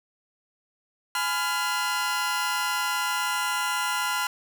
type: chord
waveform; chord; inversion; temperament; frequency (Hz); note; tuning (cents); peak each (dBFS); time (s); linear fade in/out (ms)
sawtooth; F diminished; first; just; 838.1 / 1005.8 / 1396.9; Ab5 / Cb6 / F6; +16 / +31 / 0; -29 / -25 / -24; 1.15-4.27; 2
effects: none